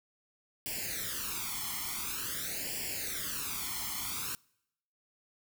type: noise with flanger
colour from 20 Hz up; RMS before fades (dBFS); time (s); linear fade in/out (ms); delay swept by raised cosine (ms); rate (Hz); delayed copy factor
white; -37; 0.66-4.35; 0; 0.39 to 0.95; 0.47; +0.9
effects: noise-tail reverb RT60 0.8 s tail -26 dB re dry